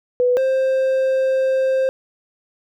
sine / triangle tone pair in turn, 495.2 / 527 Hz, B4 / C5, +5 / +12 cents, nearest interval minor second, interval 107 cents, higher second, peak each -13 / -13 dBFS, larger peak neither, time 0.2-0.37 / 0.37-1.89 s, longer second, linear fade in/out 0 ms, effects none

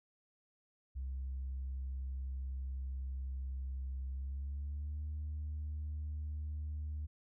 sine tone with pitch glide, 66 to 75.38 Hz, C2 to D2, +16 to +46 cents, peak -36 dBFS, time 0.95-7.07 s, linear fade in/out 20 ms, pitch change +230 cents, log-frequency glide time 4.1-5.02 s, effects tanh soft clip ceiling -35 dBFS

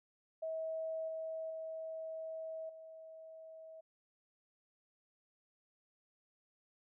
sine tone with level steps, 643 Hz, E5, 43 cents flat, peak -37 / -39 / -41 / -50 dBFS, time 0.42-3.81 s, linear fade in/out 10 ms, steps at 1.08 / 1.5 / 2.69 s, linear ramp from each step 5 ms, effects none

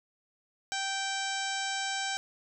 harmonic tone, 780 Hz, G5, 9 cents flat, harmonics 1 / 2 / 3 / 4 / 5 / 6 / 7 / 8 / 9 / 10, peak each -36 / -36 / -41 / -40 / -41 / -46 / -41 / -44 / -46 / -42 dBFS, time 0.72-2.17 s, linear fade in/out 0 ms, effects none

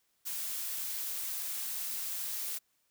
blue noise, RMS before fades -37 dBFS, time 0.25-2.59 s, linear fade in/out 20 ms, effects white hiss -75 dBFS RMS until 2.9 s

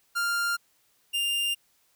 45% pulse tone pair in turn, 1396.9 / 2799 Hz, F6 / F7, 0 / +3 cents, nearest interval octave, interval 1203 cents, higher second, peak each -25 dBFS, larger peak neither, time 0.15-0.57 / 1.13-1.55 s, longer neither, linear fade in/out 20 ms, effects white hiss -67 dBFS RMS until 1.95 s

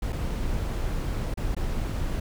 brown noise with dropouts, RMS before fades -28 dBFS, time 0.02-2.2 s, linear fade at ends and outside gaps 5 ms, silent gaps 0.124-0.127 / 1.341-1.373 / 1.549-1.565 s, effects none

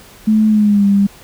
sine tone with pitch glide, 216.4 to 199.59 Hz, A3 to G3, -29 to +31 cents, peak -8 dBFS, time 0.27-1.07 s, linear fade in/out 10 ms, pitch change -140 cents, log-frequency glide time 0.48-0.86 s, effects pink hiss -41 dBFS RMS until 1.23 s

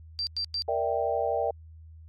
sine tone bursts, 4699 Hz, D8, in tune, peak -27 dBFS, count 3, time 0.19-0.621 s, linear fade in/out 0 ms, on 79 ms, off 97 ms
sine chord, E half-diminished seventh, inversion second, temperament equal, 466.2 / 587.3 / 659.3 / 784 Hz, Bb4 / D5 / E5 / G5, 0 / 0 / 0 / 0 cents, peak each -30 dBFS, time 0.68-1.51 s, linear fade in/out 5 ms
effects added 80 Hz sine -45 dBFS peak until 2.08 s + MP3 64 kbps

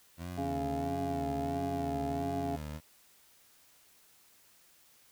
20% pulse tone with vibrato, 82 Hz, E2, 9 cents flat, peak -34 dBFS, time 0.17-2.81 s, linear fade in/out 50 ms, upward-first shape sine, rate 1.5 Hz, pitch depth 160 cents each way
harmonic tone, 138.59 Hz, C#3, in tune, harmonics 1 / 2 / 3 / 5 / 6, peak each -44 / -36 / -41 / -36 / -45 dBFS, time 0.37-2.57 s, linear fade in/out 20 ms
effects white hiss -63 dBFS RMS until 5.11 s

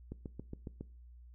click train, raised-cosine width 3 ms, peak -29 dBFS, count 6, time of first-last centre 0.12-0.81 s, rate 7.25 Hz, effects noise-tail reverb RT60 0.4 s tail -21 dB re dry + added 60 Hz sine -52 dBFS peak until 1.34 s

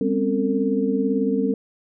sine tone cluster, 200.5 / 254.5 / 272.6 / 451.3 Hz, G3 / C4 / C#4 / A4, +39 / -48 / -29 / +44 cents, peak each -24 dBFS, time 0.01-1.54 s, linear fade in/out 2 ms, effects none

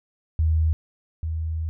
sine tone pair in turn, 79.5 / 80.24 Hz, D#2 / E2, +38 / -46 cents, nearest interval unison, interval 16 cents, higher second, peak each -17 / -24 dBFS, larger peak first, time 0.39-0.73 / 1.23-1.69 s, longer second, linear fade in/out 0 ms, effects none

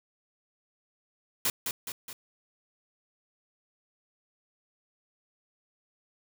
white noise with echo, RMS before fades -27 dBFS, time 1.45-1.5 s, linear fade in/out 2 ms, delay 210 ms, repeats 3, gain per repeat -5 dB, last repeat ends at 2.13 s, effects none

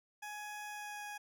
20% pulse tone with pitch glide, 837 to 829.8 Hz, G#5 to G#5, +13 to -2 cents, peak -38 dBFS, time 0.22-1.18 s, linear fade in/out 10 ms, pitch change -15 cents, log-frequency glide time 0.65-1.03 s, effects none

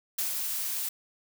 blue noise with ADSR envelope, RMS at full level -29 dBFS, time 0.18-0.89 s, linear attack 7 ms, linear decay 120 ms, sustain -3 dB, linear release 5 ms, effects none

